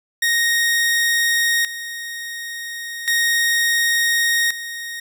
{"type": "tone with tremolo", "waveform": "sawtooth", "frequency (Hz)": 1864.7, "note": "A#6", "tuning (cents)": 0, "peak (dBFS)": -12, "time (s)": [0.22, 5], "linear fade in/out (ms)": 5, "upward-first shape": "square", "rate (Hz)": 0.35, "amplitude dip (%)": 75, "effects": []}